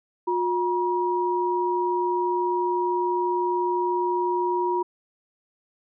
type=tone pair together; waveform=sine; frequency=358.3 / 957 Hz; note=F4 / A#5; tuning=+44 / +45 cents; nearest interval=octave + perfect fourth; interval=1701 cents; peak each=-24 dBFS; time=0.27-4.83 s; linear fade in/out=10 ms; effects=none